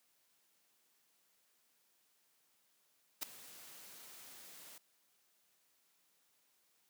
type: noise with ADSR envelope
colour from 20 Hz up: white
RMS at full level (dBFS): -36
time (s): 3.21-4.78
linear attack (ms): 20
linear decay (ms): 4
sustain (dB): -19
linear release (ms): 3
effects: white hiss -75 dBFS RMS until 6.89 s + high-pass 150 Hz 12 dB/octave